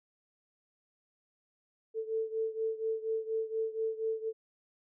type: beating tone pair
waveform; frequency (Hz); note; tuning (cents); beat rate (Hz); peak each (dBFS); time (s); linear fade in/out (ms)
sine; 442.8 / 447; A4 / A4; +11 / +27; 4.2; -33 / -36; 1.94-4.33; 50
effects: none